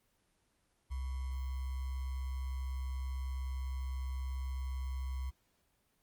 sine tone with sample-and-hold, 65.41 Hz, C2, in tune, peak -35 dBFS, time 0.9-5.31 s, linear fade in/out 20 ms, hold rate 1050 Hz, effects pink hiss -75 dBFS RMS until 6.02 s + Opus 24 kbps

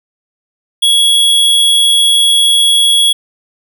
square tone, 3341 Hz, G#7, 10 cents sharp, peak -7 dBFS, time 0.82-3.13 s, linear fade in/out 10 ms, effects none

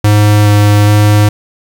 square tone with vibrato, 104.1 Hz, G#2, 5 cents sharp, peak -5 dBFS, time 0.04-1.29 s, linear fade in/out 5 ms, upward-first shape square, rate 1.2 Hz, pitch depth 8 cents each way, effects 7-bit

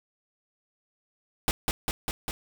pink noise with echo, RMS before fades -24 dBFS, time 1.48-1.51 s, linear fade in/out 0 ms, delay 200 ms, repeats 4, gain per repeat -2 dB, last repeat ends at 2.31 s, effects none

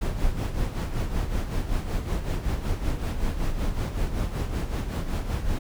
brown noise with tremolo, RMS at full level -24 dBFS, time 0.01-5.59 s, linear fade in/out 10 ms, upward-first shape sine, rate 5.3 Hz, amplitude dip 60%, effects none

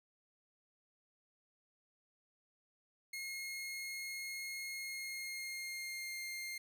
sawtooth tone with pitch glide, 2153 to 2115 Hz, C7 to C7, +49 to +18 cents, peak -38 dBFS, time 3.13-6.58 s, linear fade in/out 5 ms, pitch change -31 cents, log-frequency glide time 4.71-6.22 s, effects none

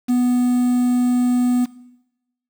triangle tone with quantisation, 246.9 Hz, B3, in tune, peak -12 dBFS, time 0.08-1.66 s, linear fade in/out 20 ms, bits 6, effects noise-tail reverb RT60 0.9 s tail -19 dB re dry

